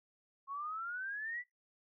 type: exponential sweep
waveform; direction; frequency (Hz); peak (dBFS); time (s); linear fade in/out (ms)
sine; up; 1082 to 1994; -38; 0.47-1.44; 50
effects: noise-tail reverb RT60 0.2 s tail -22 dB re dry